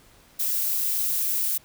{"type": "noise", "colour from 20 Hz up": "violet", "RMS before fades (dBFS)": -25, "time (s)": [0.39, 1.58], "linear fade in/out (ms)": 10, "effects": ["pink hiss -55 dBFS RMS until 1.64 s"]}